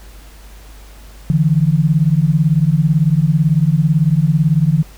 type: beating tone pair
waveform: sine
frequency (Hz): 146.83 / 164.83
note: D3 / E3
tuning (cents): 0 / 0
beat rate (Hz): 18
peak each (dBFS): -13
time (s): 1.3-4.83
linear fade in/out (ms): 0
effects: added 50 Hz sine -36 dBFS peak until 4.97 s + pink hiss -44 dBFS RMS until 4.97 s